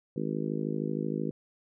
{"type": "harmonic tone", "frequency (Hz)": 53, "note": "G#1", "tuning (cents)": 36, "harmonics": [3, 4, 5, 6, 7, 8, 9], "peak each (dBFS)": [-35, -35, -36, -37, -37, -41, -41], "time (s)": [0.16, 1.31], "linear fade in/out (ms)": 5, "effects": []}